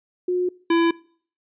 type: tone pair in turn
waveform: sine / square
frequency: 360.6 / 334.9 Hz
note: F#4 / E4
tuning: -45 / +27 cents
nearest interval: minor second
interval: 128 cents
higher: first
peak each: -19 / -16 dBFS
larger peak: second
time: 0.28-0.49 / 0.7-0.91 s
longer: neither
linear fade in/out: 5 ms
effects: noise-tail reverb RT60 0.5 s tail -23 dB re dry + resampled to 8000 Hz